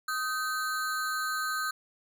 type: ring-modulated tone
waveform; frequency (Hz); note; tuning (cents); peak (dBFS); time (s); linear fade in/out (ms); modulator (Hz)
square; 1396.9; F6; 0; -27; 0.08-1.71; 5; 144
effects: none